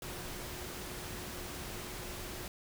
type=tone in noise; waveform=sine; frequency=360.3 Hz; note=F#4; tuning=46 cents flat; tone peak=-51 dBFS; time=0.02-2.48 s; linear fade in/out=2 ms; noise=pink; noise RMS=-43 dBFS; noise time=0.02-2.48 s; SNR=-11 dB; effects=none